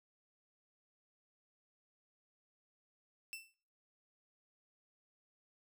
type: tone with exponential decay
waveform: sawtooth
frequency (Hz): 2669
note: E7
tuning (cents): +21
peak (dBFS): -37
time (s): 3.33-3.54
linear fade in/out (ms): 0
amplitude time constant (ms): 45
effects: noise-tail reverb RT60 0.6 s tail -26 dB re dry